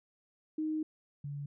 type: tone pair in turn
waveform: sine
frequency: 311.1 / 143.22 Hz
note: D#4 / D3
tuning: 0 / -43 cents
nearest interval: octave + minor second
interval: 1343 cents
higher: first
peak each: -31 / -37 dBFS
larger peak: first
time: 0.58-0.83 / 1.24-1.46 s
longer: first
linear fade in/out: 5 ms
effects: none